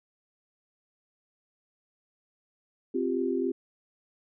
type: chord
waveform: sine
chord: C suspended fourth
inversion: none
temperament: just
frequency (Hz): 261.6 / 348.8 / 392.4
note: C4 / F4 / G4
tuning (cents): 0 / -2 / +2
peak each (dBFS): -30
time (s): 2.94-3.52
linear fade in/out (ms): 10
effects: none